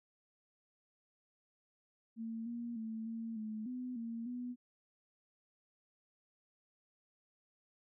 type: tone with pitch steps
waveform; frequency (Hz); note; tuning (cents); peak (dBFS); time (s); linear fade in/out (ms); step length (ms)
sine; 226.2 / 236.3 / 222.4 / 227.1 / 216.5 / 250.9 / 230 / 246.1; A3 / A#3 / A3 / A#3 / A3 / B3 / A#3 / B3; +48 / +24 / +19 / -45 / -28 / +28 / -23 / -6; -39; 2.16-4.56; 50; 300
effects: none